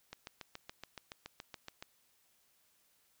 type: click train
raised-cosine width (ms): 0.2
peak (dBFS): -27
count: 13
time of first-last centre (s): 0.13-1.825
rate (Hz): 7.08
effects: white hiss -72 dBFS RMS until 3.2 s